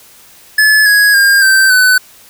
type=tone with pitch steps; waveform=square; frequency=1721 / 1664.3 / 1609.5 / 1556.4 / 1505.2 Hz; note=A6 / G#6 / G6 / G6 / F#6; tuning=-39 / +3 / +45 / -13 / +29 cents; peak=-6 dBFS; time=0.58-1.98 s; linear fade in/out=5 ms; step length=280 ms; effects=white hiss -41 dBFS RMS until 2.29 s